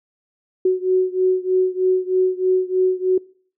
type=beating tone pair; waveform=sine; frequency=370 / 373.2 Hz; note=F#4 / F#4; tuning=0 / +15 cents; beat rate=3.2 Hz; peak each=-17 / -19 dBFS; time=0.65-3.18 s; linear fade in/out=5 ms; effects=noise-tail reverb RT60 0.5 s tail -24 dB re dry